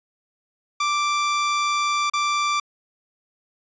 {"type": "tone with dropouts", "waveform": "sawtooth", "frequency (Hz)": 1174.7, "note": "D6", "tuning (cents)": 0, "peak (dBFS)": -16, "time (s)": [0.8, 2.6], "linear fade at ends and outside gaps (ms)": 5, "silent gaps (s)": [2.099, 2.135], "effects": ["resampled to 16000 Hz"]}